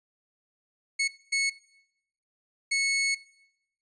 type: tone bursts at uneven times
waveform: sawtooth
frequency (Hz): 2200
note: C#7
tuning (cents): -14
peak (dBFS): -20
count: 3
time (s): 0.99-1.08 / 1.32-1.5 / 2.71-3.15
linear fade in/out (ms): 10
effects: noise-tail reverb RT60 0.8 s tail -20 dB re dry + resampled to 22050 Hz